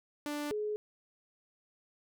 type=tone pair in turn; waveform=sawtooth / sine; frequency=294.2 / 422.4 Hz; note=D4 / G#4; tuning=+3 / +29 cents; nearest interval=tritone; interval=626 cents; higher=second; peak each=-31 / -32 dBFS; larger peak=first; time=0.26-0.51 / 0.51-0.76 s; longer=neither; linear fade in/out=0 ms; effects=none